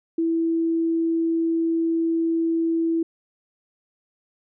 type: tone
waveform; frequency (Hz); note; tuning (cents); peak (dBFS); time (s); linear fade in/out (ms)
sine; 329.6; E4; 0; -19; 0.18-3.03; 5
effects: none